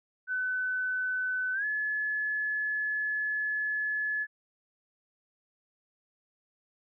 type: tone with pitch glide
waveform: sine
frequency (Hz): 1508 to 1712.3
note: F#6 to A6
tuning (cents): +32 to -48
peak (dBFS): -28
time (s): 0.27-4.27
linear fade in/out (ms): 50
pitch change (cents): +220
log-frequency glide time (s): 1.53-1.65
effects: none